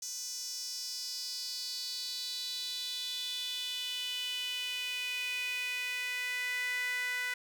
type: tone with high-pass filter sweep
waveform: sawtooth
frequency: 496.5 Hz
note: B4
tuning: 9 cents sharp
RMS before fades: -37 dBFS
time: 0.02-7.34 s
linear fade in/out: 5 ms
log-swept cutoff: 6000 to 1800 Hz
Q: 5.3
effects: none